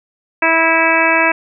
harmonic tone, 326.8 Hz, E4, 15 cents flat, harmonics 1 / 2 / 3 / 4 / 5 / 6 / 7 / 8, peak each -21 / -18 / -17 / -22 / -17 / -20 / -17 / -18 dBFS, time 0.42-1.32 s, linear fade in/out 5 ms, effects none

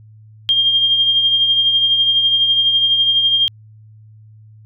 sine tone with tremolo, 3210 Hz, G7, 40 cents sharp, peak -9 dBFS, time 0.49-3.48 s, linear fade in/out 0 ms, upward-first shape triangle, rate 12 Hz, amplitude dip 50%, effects added 108 Hz sine -40 dBFS peak until 4.65 s

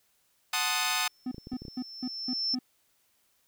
10% pulse chord, F# diminished seventh, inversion none, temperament equal, 740 / 880 / 1046.5 / 1244.5 Hz, F#5 / A5 / C6 / Eb6, 0 / 0 / 0 / 0 cents, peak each -25 / -24 / -27 / -22 dBFS, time 0.53-1.08 s, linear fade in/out 5 ms
sine tone with exponential growth, 5340 Hz, E8, 22 cents sharp, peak -25 dBFS, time 1.07-2.55 s, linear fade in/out 5 ms, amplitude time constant 320 ms
triangle tone bursts, 252.5 Hz, B3, 39 cents sharp, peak -28 dBFS, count 6, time 1.26-2.59 s, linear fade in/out 5 ms, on 55 ms, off 200 ms
clicks, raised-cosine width 3 ms, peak -29 dBFS, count 7, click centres 1.345 / 1.382 / 1.471 / 1.534 / 1.62 / 1.652 / 1.682 s
effects white hiss -70 dBFS RMS until 3.47 s

